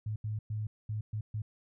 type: tone bursts at uneven times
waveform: sine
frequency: 107.3 Hz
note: A2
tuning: 43 cents flat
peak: -32 dBFS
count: 6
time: 0.06-0.16 / 0.24-0.39 / 0.5-0.67 / 0.89-1.01 / 1.13-1.21 / 1.34-1.42 s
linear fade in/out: 5 ms
effects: none